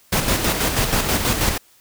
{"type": "noise with tremolo", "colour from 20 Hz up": "pink", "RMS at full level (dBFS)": -18, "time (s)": [0.12, 1.58], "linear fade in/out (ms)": 10, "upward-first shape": "square", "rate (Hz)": 6.2, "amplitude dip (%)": 45, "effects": ["white hiss -54 dBFS RMS until 1.8 s"]}